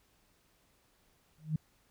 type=tone with exponential growth; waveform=sine; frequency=155.56 Hz; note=D#3; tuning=in tune; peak=-25 dBFS; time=1.38-1.56 s; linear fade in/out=5 ms; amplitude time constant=39 ms; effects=pink hiss -70 dBFS RMS until 1.9 s